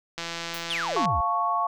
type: click train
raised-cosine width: 0.2 ms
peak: -15 dBFS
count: 148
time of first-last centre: 0.18-1.055 s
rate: 168 Hz
type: noise with exponential decay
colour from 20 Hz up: violet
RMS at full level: -35 dBFS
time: 0.54-0.69 s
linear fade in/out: 5 ms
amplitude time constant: 32 ms
type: exponential sweep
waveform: triangle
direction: down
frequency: 3729 to 55.6 Hz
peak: -25 dBFS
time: 0.7-1.21 s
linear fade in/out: 5 ms
type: chord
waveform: sine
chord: F augmented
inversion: none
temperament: equal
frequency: 698.5 / 880 / 1108.7 Hz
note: F5 / A5 / C#6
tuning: 0 / 0 / 0 cents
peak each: -28 / -30 / -24 dBFS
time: 0.96-1.67 s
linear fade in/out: 5 ms
effects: none